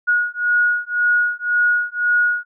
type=beating tone pair; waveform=sine; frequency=1448 / 1449.9 Hz; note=F#6 / F#6; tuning=-38 / -36 cents; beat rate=1.9 Hz; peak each=-18 dBFS; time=0.07-2.45 s; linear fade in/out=20 ms; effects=none